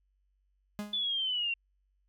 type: tone with exponential decay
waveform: 45% pulse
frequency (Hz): 207.7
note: G#3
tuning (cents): 0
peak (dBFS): -32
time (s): 0.79-1.08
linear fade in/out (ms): 0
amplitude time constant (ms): 63
type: linear sweep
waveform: sine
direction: down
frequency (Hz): 3490 to 2727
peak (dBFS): -29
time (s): 0.93-1.54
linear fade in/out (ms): 5
effects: added 48 Hz sine -70 dBFS peak until 2.08 s